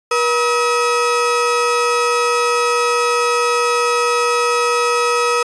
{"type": "tone pair together", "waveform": "35% pulse", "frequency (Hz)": [479.8, 1281], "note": ["A#4", "E6"], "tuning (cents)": [50, -50], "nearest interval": "octave + perfect fourth", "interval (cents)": 1700, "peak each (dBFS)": -15, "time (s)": [0.11, 5.43], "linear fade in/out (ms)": 5, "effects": ["resampled to 22050 Hz"]}